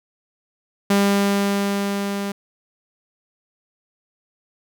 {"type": "tone with level ramp", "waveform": "sawtooth", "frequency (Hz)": 200, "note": "G3", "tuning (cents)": 35, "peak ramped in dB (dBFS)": [-10, -20], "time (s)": [0.9, 2.32], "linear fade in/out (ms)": 5, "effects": []}